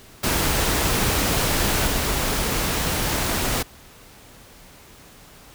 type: noise with level steps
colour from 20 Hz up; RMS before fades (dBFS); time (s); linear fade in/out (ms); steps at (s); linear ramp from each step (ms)
pink; -21 / -23; 0.23-3.63; 10; 1.87; 2
effects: pink hiss -47 dBFS RMS until 5.54 s